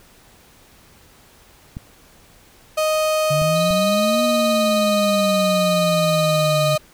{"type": "clicks", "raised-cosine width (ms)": 5, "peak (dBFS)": -17, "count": 3, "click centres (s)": [1.769, 3.418, 3.708]}
{"type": "tone with pitch glide", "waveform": "35% pulse", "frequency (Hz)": [622.3, 616.6], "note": ["D#5", "D#5"], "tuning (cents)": [0, -16], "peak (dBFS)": -15, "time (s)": [2.77, 6.78], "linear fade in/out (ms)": 10, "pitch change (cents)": -16, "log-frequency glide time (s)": [3.2, 5.92]}
{"type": "exponential two-way sweep", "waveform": "sine", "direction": "up then down", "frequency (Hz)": [144, 240, 144], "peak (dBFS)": -20, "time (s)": [3.3, 6.76], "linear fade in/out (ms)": 10, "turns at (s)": 4.23}
{"type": "tone with tremolo", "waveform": "sine", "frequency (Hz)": 3951, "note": "B7", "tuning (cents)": 0, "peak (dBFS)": -25, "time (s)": [3.55, 6.78], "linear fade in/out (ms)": 20, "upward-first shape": "sine", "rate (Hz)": 19, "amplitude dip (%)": 100}
{"effects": ["pink hiss -50 dBFS RMS until 6.93 s"]}